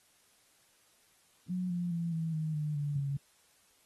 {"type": "tone with pitch steps", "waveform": "sine", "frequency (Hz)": [181.9, 175.2, 168.74, 162.52, 156.53, 150.77, 145.21, 139.86], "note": ["F#3", "F3", "E3", "E3", "D#3", "D3", "D3", "C#3"], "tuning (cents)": [-29, 6, 41, -24, 11, 46, -19, 16], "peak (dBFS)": -31, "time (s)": [1.49, 3.17], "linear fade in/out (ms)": 5, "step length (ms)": 210, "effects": ["white hiss -67 dBFS RMS until 3.85 s", "AAC 32 kbps"]}